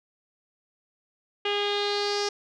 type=tone with low-pass filter sweep; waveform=sawtooth; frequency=408.7 Hz; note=G#4; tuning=28 cents flat; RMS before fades=-27 dBFS; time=1.45-2.29 s; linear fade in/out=5 ms; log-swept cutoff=3000 to 5400 Hz; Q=5; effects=none